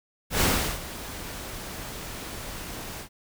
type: noise with ADSR envelope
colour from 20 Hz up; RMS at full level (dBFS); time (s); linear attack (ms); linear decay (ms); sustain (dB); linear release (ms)
pink; -21; 0.3-3.09; 110; 380; -16; 87
effects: none